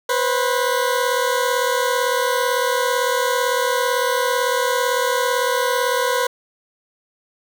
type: tone pair together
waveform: 20% pulse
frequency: 492.1 / 530 Hz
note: B4 / C5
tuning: -6 / +22 cents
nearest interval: minor second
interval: 128 cents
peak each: -14 / -17 dBFS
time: 0.09-6.27 s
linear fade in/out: 5 ms
effects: none